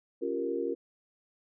sine chord, G half-diminished seventh, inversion second, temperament equal, 277.2 / 349.2 / 392 / 466.2 Hz, Db4 / F4 / G4 / Bb4, 0 / 0 / 0 / 0 cents, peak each -37 / -34 / -37 / -33 dBFS, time 0.21-0.75 s, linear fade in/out 20 ms, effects none

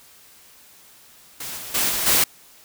white noise with level steps, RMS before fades -32 / -35 / -21 / -24 / -17 dBFS, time 1.4-2.24 s, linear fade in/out 5 ms, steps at 1.57 / 1.74 / 1.89 / 2.06 s, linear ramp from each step 10 ms, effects white hiss -50 dBFS RMS until 2.64 s

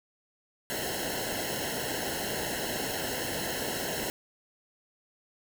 pink noise with comb filter, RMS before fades -33 dBFS, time 0.7-4.1 s, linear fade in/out 0 ms, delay 0.84 ms, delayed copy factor -0.95, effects none

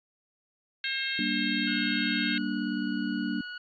harmonic tone, 535 Hz, C5, 38 cents sharp, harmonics 3 / 4 / 5 / 6 / 7 / 8, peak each -34 / -35 / -36 / -37 / -37 / -38 dBFS, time 0.84-2.38 s, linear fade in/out 2 ms
sine chord, G minor, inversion none, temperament just, 196 / 235.2 / 294 Hz, G3 / Bb3 / D4, 0 / +16 / +2 cents, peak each -34 / -32 / -32 dBFS, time 1.19-3.41 s, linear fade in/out 2 ms
sawtooth tone, 1460 Hz, F#6, 24 cents flat, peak -33 dBFS, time 1.67-3.58 s, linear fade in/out 5 ms
effects resampled to 11025 Hz

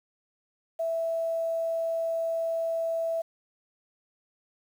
sine tone with quantisation, 659.3 Hz, E5, in tune, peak -26 dBFS, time 0.79-3.22 s, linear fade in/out 10 ms, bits 9, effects none

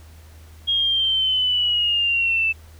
sine linear sweep, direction down, 3272 to 2632 Hz, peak -17 dBFS, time 0.67-2.53 s, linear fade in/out 20 ms, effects added 79 Hz sine -42 dBFS peak until 2.79 s + pink hiss -52 dBFS RMS until 2.79 s

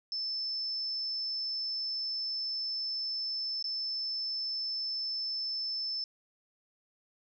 sine tone with dropouts, 5274 Hz, E8, in tune, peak -32 dBFS, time 0.12-6.04 s, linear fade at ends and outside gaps 1 ms, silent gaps 3.626-3.642 s, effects none

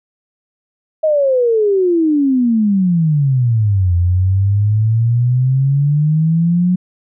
sine exponential two-way sweep, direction down then up, 638 to 86.3 to 183.3 Hz, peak -10 dBFS, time 1.03-6.76 s, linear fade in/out 10 ms, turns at 3.95 s, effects none

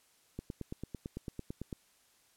click train, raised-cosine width 3 ms, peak -26 dBFS, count 13, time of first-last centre 0.39-1.728 s, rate 8.97 Hz, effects white hiss -68 dBFS RMS until 2.36 s + low-pass 12000 Hz 12 dB/octave

